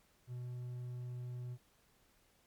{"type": "tone", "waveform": "triangle", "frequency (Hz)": 123.47, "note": "B2", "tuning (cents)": 0, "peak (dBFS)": -39, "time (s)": [0.27, 1.58], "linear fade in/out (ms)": 50, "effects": ["pink hiss -71 dBFS RMS until 2.46 s", "MP3 96 kbps"]}